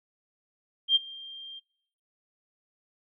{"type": "tone with ADSR envelope", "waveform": "sine", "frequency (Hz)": 3185, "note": "G7", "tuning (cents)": 27, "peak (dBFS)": -16, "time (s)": [0.88, 1.6], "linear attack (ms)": 75, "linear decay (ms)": 22, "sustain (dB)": -24, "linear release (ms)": 19, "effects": ["noise-tail reverb RT60 0.8 s tail -26 dB re dry"]}